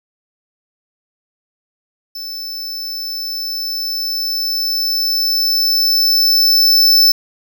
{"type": "tone with level ramp", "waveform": "square", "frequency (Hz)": 5280, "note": "E8", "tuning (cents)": 2, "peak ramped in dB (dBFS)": [-25, -7], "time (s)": [2.15, 7.12], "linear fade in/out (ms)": 5, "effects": ["8-bit"]}